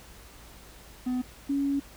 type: tone pair in turn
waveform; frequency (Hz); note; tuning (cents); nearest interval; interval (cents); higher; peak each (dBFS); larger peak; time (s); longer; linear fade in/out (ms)
triangle / sine; 251.4 / 279.5; B3 / C#4; +31 / +14; major second; 183; second; -24; neither; 1.06-1.22 / 1.49-1.8; second; 10
effects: added 54 Hz sine -52 dBFS peak until 1.96 s + pink hiss -51 dBFS RMS until 1.96 s